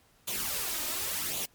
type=noise with flanger; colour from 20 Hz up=white; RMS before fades=-33 dBFS; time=0.27-1.46 s; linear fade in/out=10 ms; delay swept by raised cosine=0.28 to 3.28 ms; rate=0.9 Hz; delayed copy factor=+0.6; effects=pink hiss -64 dBFS RMS until 1.54 s + MP3 96 kbps